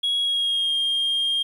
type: tone with pitch glide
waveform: sine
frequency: 3322 to 3218 Hz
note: G#7 to G7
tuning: 0 to +45 cents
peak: -18 dBFS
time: 0.03-1.43 s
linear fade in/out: 10 ms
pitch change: -55 cents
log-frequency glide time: 0.19-0.75 s
effects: tanh soft clip ceiling -18 dBFS + 9-bit